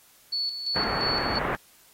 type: tone with tremolo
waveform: sine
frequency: 4435 Hz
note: C#8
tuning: in tune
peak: -25 dBFS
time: 0.32-1.39 s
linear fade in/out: 10 ms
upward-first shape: square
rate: 2.9 Hz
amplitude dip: 55%
type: low-pass noise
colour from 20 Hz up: white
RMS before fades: -29 dBFS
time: 0.76-1.55 s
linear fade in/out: 0 ms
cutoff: 1700 Hz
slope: 24 dB/octave
effects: white hiss -57 dBFS RMS until 1.93 s + AAC 48 kbps